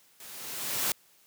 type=noise with level ramp; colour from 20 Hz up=white; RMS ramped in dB=-47 to -27 dBFS; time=0.2-0.92 s; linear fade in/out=2 ms; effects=white hiss -62 dBFS RMS until 1.26 s + high-pass 100 Hz 12 dB/octave